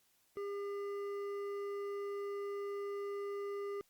sine tone with hard clipping, 402.9 Hz, G4, 48 cents sharp, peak -40 dBFS, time 0.37-3.81 s, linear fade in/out 0 ms, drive 9 dB, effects white hiss -73 dBFS RMS until 3.89 s + Opus 48 kbps

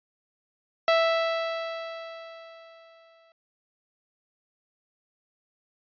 sawtooth tone with exponential decay, 659.3 Hz, E5, in tune, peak -14 dBFS, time 0.88-3.32 s, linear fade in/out 1 ms, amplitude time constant 530 ms, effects resampled to 11025 Hz

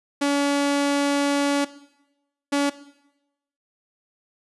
sawtooth tone bursts at uneven times, 284 Hz, C#4, 42 cents sharp, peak -15 dBFS, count 2, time 0.21-1.65 / 2.52-2.7 s, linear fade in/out 10 ms, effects noise-tail reverb RT60 0.9 s tail -17 dB re dry + resampled to 24000 Hz

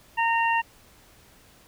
harmonic tone, 920 Hz, A#5, 23 cents flat, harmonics 1 / 2 / 3, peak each -22 / -27 / -28 dBFS, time 0.17-0.62 s, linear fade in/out 20 ms, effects pink hiss -55 dBFS RMS until 1.67 s

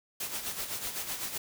white noise with tremolo, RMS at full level -34 dBFS, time 0.2-1.38 s, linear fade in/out 5 ms, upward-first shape sine, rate 7.9 Hz, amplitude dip 60%, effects none

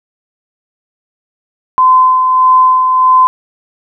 sine tone with tremolo, 1026 Hz, C6, 34 cents flat, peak -3 dBFS, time 1.78-3.27 s, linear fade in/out 0 ms, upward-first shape sine, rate 1.6 Hz, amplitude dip 40%, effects none

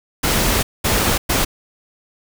pink noise bursts at uneven times, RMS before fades -17 dBFS, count 3, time 0.23-0.63 / 0.84-1.18 / 1.29-1.45 s, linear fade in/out 10 ms, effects none

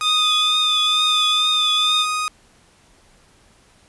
sawtooth tone with tremolo, 1244.5 Hz, D#6, in tune, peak -16 dBFS, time 0.01-2.28 s, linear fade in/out 0 ms, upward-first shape sine, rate 1.1 Hz, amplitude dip 25%
sine tone with vibrato, 3550 Hz, A7, 15 cents sharp, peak -16 dBFS, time 0.02-2.06 s, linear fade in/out 50 ms, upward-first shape triangle, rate 2.2 Hz, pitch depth 67 cents each way
effects pink hiss -54 dBFS RMS until 3.88 s + resampled to 24000 Hz

